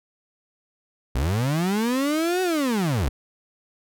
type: linear two-way sweep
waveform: 35% pulse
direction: up then down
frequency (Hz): 54.3 to 376.6 to 54.3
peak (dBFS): -19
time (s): 1.15-3.09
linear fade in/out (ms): 5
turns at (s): 2.42
effects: none